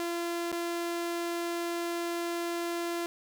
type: tone with dropouts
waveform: sawtooth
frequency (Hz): 342.2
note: F4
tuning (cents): -35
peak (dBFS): -27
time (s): 0-3.06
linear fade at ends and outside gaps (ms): 0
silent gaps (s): 0.517-0.526
effects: none